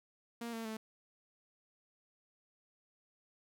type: tone with pitch steps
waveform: sawtooth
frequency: 234 / 226.7 / 219.6 Hz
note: A#3 / A#3 / A3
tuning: +7 / -48 / -3 cents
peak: -36 dBFS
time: 0.41-0.77 s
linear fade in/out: 5 ms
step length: 120 ms
effects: none